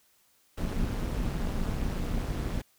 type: noise with amplitude modulation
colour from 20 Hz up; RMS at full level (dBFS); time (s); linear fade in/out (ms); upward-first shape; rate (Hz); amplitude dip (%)
brown; -27; 0.57-2.62; 10; sine; 201; 75
effects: white hiss -66 dBFS RMS until 2.78 s